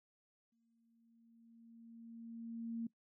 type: tone with exponential growth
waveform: sine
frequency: 230 Hz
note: A#3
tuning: 23 cents flat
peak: -37 dBFS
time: 0.52-2.87 s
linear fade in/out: 5 ms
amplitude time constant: 510 ms
effects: noise-tail reverb RT60 0.1 s tail -20 dB re dry